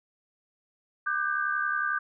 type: tone cluster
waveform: sine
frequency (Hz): 1196 / 1523 / 1594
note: D6 / F#6 / G6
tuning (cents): +31 / +50 / +28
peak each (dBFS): -30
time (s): 1.06-1.99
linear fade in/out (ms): 10
effects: none